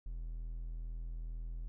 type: tone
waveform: triangle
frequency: 41.08 Hz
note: E1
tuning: 5 cents flat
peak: -37 dBFS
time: 0.06-1.68 s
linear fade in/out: 0 ms
effects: none